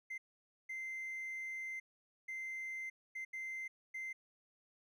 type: tone bursts at uneven times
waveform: triangle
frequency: 2079 Hz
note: C7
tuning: 12 cents flat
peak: -38 dBFS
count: 6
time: 0.1-0.18 / 0.69-1.8 / 2.28-2.9 / 3.15-3.25 / 3.33-3.68 / 3.94-4.13 s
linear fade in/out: 10 ms
effects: tanh soft clip ceiling -36 dBFS